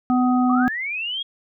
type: harmonic tone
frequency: 250.8 Hz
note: B3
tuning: 27 cents sharp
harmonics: 1 / 3 / 5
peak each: -16 / -23 / -27 dBFS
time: 0.1-0.68 s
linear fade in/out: 0 ms
type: linear sweep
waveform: sine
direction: up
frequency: 1100 to 3322 Hz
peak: -24 dBFS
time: 0.49-1.23 s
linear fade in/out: 10 ms
effects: none